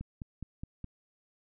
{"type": "click train", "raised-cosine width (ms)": 5, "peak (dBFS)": -27, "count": 5, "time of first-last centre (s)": [0.01, 0.843], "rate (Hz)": 4.8, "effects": []}